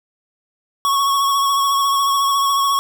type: tone with vibrato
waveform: square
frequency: 1108.7 Hz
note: C#6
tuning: in tune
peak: -15 dBFS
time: 0.85-2.79 s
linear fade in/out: 0 ms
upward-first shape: sine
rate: 14 Hz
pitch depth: 27 cents each way
effects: none